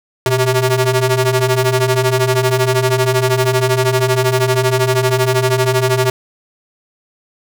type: ring-modulated tone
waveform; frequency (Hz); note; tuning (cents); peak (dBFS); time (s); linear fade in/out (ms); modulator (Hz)
sawtooth; 257.3; C4; -29; -5; 0.26-6.1; 2; 135
effects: none